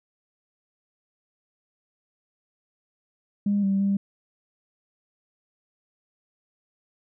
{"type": "tone with pitch steps", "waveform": "sine", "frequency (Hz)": [203, 195.6, 198.3], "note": ["G#3", "G3", "G3"], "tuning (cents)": [-39, -4, 20], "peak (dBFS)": -19, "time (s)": [3.46, 3.97], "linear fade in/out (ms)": 5, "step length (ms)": 170, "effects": ["tanh soft clip ceiling -15 dBFS"]}